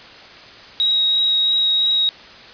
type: tone with vibrato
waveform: sine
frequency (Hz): 3804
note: A#7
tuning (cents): +34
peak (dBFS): -14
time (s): 0.8-2.09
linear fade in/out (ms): 0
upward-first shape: sine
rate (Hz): 3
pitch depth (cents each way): 8
effects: white hiss -40 dBFS RMS until 2.53 s + resampled to 11025 Hz